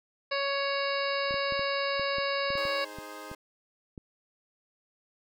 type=harmonic tone; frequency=557 Hz; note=C#5; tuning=8 cents sharp; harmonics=1 / 2 / 3 / 4 / 5 / 7 / 8 / 9; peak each=-31 / -34 / -36 / -37 / -38 / -39 / -40 / -41 dBFS; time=0.31-2.85 s; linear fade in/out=10 ms
type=clicks; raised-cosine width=3 ms; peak=-29 dBFS; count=12; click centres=1.309 / 1.342 / 1.523 / 1.594 / 1.996 / 2.184 / 2.504 / 2.554 / 2.653 / 2.986 / 3.315 / 3.978 s
type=chord; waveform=15% pulse; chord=Ab major; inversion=second; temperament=equal; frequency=311.1 / 415.3 / 523.3 Hz; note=Eb4 / Ab4 / C5; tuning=0 / 0 / 0 cents; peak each=-39 / -40 / -39 dBFS; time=2.57-3.35 s; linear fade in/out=5 ms
effects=none